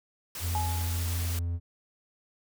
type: noise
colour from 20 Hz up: white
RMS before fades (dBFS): -38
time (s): 0.35-1.39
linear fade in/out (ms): 2
type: tone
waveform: triangle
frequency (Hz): 85.6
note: F2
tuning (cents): -34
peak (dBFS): -26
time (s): 0.4-1.6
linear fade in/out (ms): 50
type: tone with exponential decay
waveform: sine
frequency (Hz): 845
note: G#5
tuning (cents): +30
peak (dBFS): -27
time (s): 0.55-1.2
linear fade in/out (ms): 1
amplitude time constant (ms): 140
effects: none